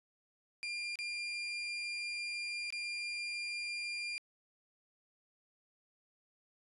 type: tone with dropouts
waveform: 30% pulse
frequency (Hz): 2398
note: D7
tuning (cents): +36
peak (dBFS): -35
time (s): 0.63-4.18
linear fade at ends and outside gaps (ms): 0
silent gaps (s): 0.956-0.989 / 2.704-2.725
effects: resampled to 24000 Hz